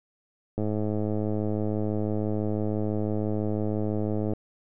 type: click train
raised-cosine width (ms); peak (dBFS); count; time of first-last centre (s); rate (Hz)
2; -16; 399; 0.58-4.335; 106
effects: none